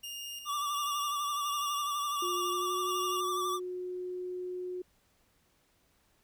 sawtooth tone with tremolo, 2828 Hz, F7, 21 cents sharp, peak -36 dBFS, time 0.03-3.21 s, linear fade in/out 10 ms, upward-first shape square, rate 1.4 Hz, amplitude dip 45%
square tone with vibrato, 1164 Hz, D6, 16 cents flat, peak -32 dBFS, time 0.45-3.6 s, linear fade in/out 50 ms, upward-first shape sine, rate 12 Hz, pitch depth 47 cents each way
sine tone with pitch glide, 355.6 to 362.9 Hz, F4 to F#4, +31 to -34 cents, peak -35 dBFS, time 2.22-4.82 s, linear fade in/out 5 ms, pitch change +35 cents, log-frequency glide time 2.49-2.76 s
effects pink hiss -70 dBFS RMS until 6.23 s

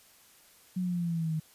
sine exponential sweep, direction down, 185 to 155.56 Hz, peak -28 dBFS, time 0.76-1.4 s, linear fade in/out 10 ms, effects white hiss -59 dBFS RMS until 1.54 s + resampled to 32000 Hz

